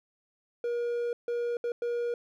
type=tone bursts at uneven times; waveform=triangle; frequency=476.5 Hz; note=A#4; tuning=38 cents sharp; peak=-26 dBFS; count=4; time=0.64-1.13 / 1.28-1.57 / 1.64-1.72 / 1.82-2.14 s; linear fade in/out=2 ms; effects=none